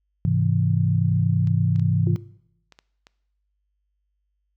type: chord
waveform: sine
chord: Ab augmented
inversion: none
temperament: equal with one note detuned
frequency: 103.83 / 132.41 / 164.81 Hz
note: Ab2 / C3 / E3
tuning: 0 / +21 / 0 cents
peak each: -22 dBFS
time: 0.25-2.16 s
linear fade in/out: 0 ms
type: clicks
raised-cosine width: 0.2 ms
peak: -29 dBFS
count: 7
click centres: 1.473 / 1.76 / 1.796 / 2.161 / 2.723 / 2.789 / 3.069 s
type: tone with exponential decay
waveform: sine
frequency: 347.2 Hz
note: F4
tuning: 10 cents flat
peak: -26 dBFS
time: 2.07-2.37 s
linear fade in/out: 1 ms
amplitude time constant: 65 ms
effects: noise-tail reverb RT60 0.8 s tail -20 dB re dry + added 50 Hz sine -70 dBFS peak until 4.56 s